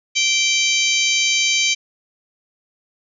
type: harmonic tone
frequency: 779 Hz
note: G5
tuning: 11 cents flat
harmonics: 3 / 4 / 5 / 6 / 7 / 8 / 9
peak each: -19 / -21 / -25 / -25 / -30 / -22 / -30 dBFS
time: 0.15-1.75 s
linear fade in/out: 20 ms
effects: none